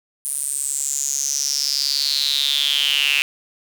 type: tone with high-pass filter sweep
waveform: square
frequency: 70.4 Hz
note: C#2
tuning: 27 cents sharp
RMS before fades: -21 dBFS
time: 0.25-3.22 s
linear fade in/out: 0 ms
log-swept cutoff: 9800 to 2600 Hz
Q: 8.6
effects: 7-bit